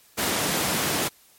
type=high-pass noise; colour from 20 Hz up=pink; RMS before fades=-25 dBFS; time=0.17-1.09 s; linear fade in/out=20 ms; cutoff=160 Hz; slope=12 dB/octave; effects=white hiss -56 dBFS RMS until 1.38 s + MP3 64 kbps